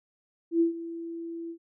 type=tone with ADSR envelope; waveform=sine; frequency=334.1 Hz; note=E4; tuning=23 cents sharp; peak=-18 dBFS; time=0.51-1.58 s; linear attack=96 ms; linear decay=120 ms; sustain=-16 dB; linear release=80 ms; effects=none